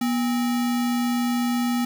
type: tone with sample-and-hold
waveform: sine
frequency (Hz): 242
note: B3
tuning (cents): -35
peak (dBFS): -20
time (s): 0.01-1.85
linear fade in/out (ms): 5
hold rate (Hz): 1050
effects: none